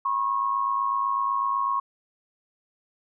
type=tone pair together; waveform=sine; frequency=981 / 1089 Hz; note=B5 / C#6; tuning=-12 / -31 cents; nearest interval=major second; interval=181 cents; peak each=-30 / -23 dBFS; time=0.05-1.8 s; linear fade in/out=5 ms; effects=none